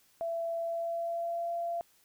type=tone with pitch glide; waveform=sine; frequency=669 to 683.5 Hz; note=E5 to F5; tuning=+25 to -37 cents; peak=-31 dBFS; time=0.21-1.81 s; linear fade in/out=0 ms; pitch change=+38 cents; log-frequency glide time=0.57-1.52 s; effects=white hiss -66 dBFS RMS until 2.04 s